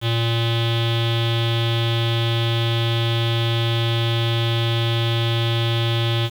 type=tone with low-pass filter; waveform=square; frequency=115.8 Hz; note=A#2; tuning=11 cents flat; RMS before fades=-20 dBFS; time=0.01-6.3 s; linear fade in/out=50 ms; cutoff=3400 Hz; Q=7.8; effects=7-bit